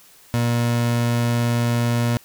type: tone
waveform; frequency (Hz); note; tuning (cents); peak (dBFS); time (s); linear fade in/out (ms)
30% pulse; 118.8; A#2; +33; -15; 0.34-2.17; 0
effects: white hiss -50 dBFS RMS until 2.24 s